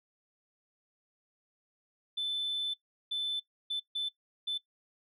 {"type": "tone bursts at uneven times", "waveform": "sine", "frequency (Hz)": 3520, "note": "A7", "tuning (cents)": 0, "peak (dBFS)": -29, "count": 5, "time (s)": [[2.17, 2.74], [3.11, 3.4], [3.7, 3.8], [3.95, 4.09], [4.47, 4.58]], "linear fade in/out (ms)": 10, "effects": ["noise-tail reverb RT60 0.1 s tail -19 dB re dry", "tanh soft clip ceiling -28 dBFS"]}